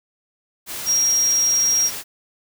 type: tone in noise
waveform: sine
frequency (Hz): 5630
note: F8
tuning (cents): +13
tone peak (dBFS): -15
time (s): 0.85-1.91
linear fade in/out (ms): 50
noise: white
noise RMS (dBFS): -30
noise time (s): 0.66-2.04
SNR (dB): +12
effects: none